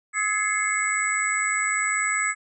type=tone cluster; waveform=sine; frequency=1279 / 1694 / 2075 / 2175 / 7890 Hz; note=D#6 / G#6 / C7 / C#7 / B8; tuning=+47 / +34 / -15 / -33 / -3 cents; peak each=-28 dBFS; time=0.13-2.35 s; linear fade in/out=50 ms; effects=none